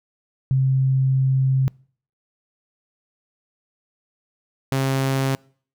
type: tone pair in turn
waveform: sine / sawtooth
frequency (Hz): 132.6 / 134.45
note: C3 / C3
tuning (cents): +23 / +47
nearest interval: unison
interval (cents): 24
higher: second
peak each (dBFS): -15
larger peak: neither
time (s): 0.51-1.68 / 4.72-5.35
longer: first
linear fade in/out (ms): 0
effects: noise-tail reverb RT60 0.5 s tail -26 dB re dry